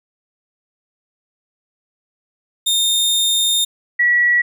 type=tone pair in turn; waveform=sawtooth / sine; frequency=3651 / 1934 Hz; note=A#7 / B6; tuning=-37 / -37 cents; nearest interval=major seventh; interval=1100 cents; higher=first; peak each=-11 dBFS; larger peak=neither; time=2.66-3.65 / 3.99-4.42 s; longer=first; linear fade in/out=10 ms; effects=none